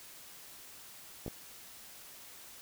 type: clicks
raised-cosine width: 2 ms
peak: -26 dBFS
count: 2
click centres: 1.263 / 1.28 s
effects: white hiss -52 dBFS RMS until 2.61 s